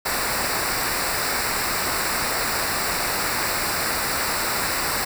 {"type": "noise with comb filter", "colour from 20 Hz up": "pink", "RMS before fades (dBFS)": -24, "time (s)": [0.05, 5.05], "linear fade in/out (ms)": 10, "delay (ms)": 0.31, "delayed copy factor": -0.75, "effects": []}